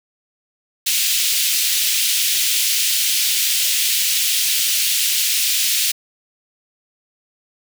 pink high-pass noise, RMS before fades -18 dBFS, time 0.86-5.92 s, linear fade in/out 10 ms, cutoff 2700 Hz, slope 24 dB/octave, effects none

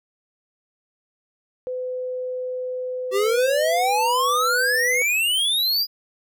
sine tone with pitch glide, 506 to 497 Hz, B4 to B4, +42 to +11 cents, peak -25 dBFS, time 1.67-5.02 s, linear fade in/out 0 ms, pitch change -31 cents, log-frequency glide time 3.7-3.93 s
square exponential sweep, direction up, 379.3 to 4956 Hz, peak -19 dBFS, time 3.11-5.87 s, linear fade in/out 50 ms
effects none

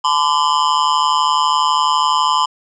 square tone with amplitude modulation, 1019 Hz, C6, 46 cents flat, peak -9 dBFS, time 0.04-2.46 s, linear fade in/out 10 ms, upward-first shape sine, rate 152 Hz, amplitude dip 95%, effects resampled to 16000 Hz + 8-bit

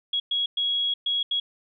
sine tone bursts at uneven times, 3322 Hz, G#7, in tune, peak -22 dBFS, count 5, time 0.13-0.2 / 0.31-0.46 / 0.57-0.94 / 1.06-1.23 / 1.31-1.4 s, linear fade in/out 5 ms, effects none

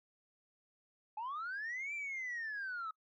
sine linear two-way sweep, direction up then down, 830.6 to 2370 to 1267 Hz, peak -37 dBFS, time 1.17-2.91 s, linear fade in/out 5 ms, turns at 1.94 s, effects noise-tail reverb RT60 0.1 s tail -25 dB re dry + tanh soft clip ceiling -36 dBFS

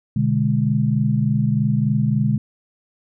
sine chord, G# diminished, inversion first, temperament equal, 123.47 / 146.83 / 207.7 Hz, B2 / D3 / G#3, 0 / 0 / 0 cents, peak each -20 dBFS, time 0.16-2.38 s, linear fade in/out 5 ms, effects none

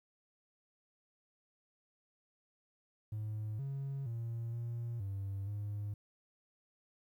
triangle tone with pitch steps, 107.3 / 137.5 / 115.7 / 117.6 / 98.3 / 103.2 Hz, A2 / C#3 / A#2 / A#2 / G2 / G#2, -43 / -14 / -13 / +16 / +5 / -10 cents, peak -34 dBFS, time 3.12-5.94 s, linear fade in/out 5 ms, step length 470 ms, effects tanh soft clip ceiling -32 dBFS + 12-bit

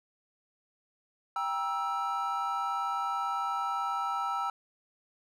triangle chord, E diminished, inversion first, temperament just, 791.1 / 949.3 / 1318.5 Hz, G5 / Bb5 / E6, +16 / +31 / 0 cents, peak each -33 / -34 / -30 dBFS, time 1.36-4.5 s, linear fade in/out 2 ms, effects none

